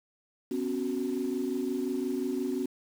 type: chord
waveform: sine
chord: B suspended second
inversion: none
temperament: equal with one note detuned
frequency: 251.5 / 277.2 / 370 Hz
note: B3 / C#4 / F#4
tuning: +32 / 0 / 0 cents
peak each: -32 dBFS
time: 0.51-2.66 s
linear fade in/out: 5 ms
effects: tanh soft clip ceiling -21 dBFS + 8-bit